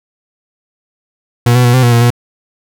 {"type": "tone with pitch steps", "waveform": "40% pulse", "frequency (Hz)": [119.9, 124.4, 121.2, 128.4, 120.3, 118, 120.4], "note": ["A#2", "B2", "B2", "C3", "B2", "A#2", "B2"], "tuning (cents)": [49, 13, -32, -32, -45, 22, -44], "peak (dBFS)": -5, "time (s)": [1.46, 2.104], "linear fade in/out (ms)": 5, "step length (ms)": 92, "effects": []}